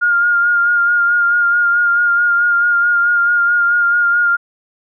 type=tone with vibrato; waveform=sine; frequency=1413 Hz; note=F6; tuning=20 cents sharp; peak=-10 dBFS; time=0.01-4.37 s; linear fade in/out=20 ms; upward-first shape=sine; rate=4.6 Hz; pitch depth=25 cents each way; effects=none